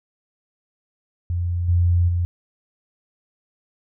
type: tone with level steps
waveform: sine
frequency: 87.31 Hz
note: F2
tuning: in tune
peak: -20 / -14 / -18 dBFS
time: 1.3-2.25 s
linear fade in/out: 0 ms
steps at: 1.68 / 2.08 s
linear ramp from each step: 10 ms
effects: none